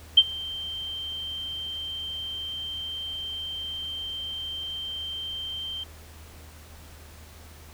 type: tone with ADSR envelope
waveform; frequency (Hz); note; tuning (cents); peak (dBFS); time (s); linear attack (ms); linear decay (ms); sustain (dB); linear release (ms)
sine; 3136; G7; 0; -8; 0.17-5.84; 9; 46; -23; 9
effects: added 78 Hz sine -46 dBFS peak until 7.73 s + pink hiss -50 dBFS RMS until 7.73 s